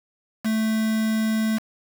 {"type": "tone with quantisation", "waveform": "triangle", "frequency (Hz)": 220, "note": "A3", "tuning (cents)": 0, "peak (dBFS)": -18, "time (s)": [0.44, 1.59], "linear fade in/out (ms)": 20, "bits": 5, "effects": []}